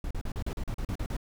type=noise bursts; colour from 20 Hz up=brown; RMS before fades=-32 dBFS; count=11; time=0.04-1.167 s; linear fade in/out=2 ms; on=67 ms; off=39 ms; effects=none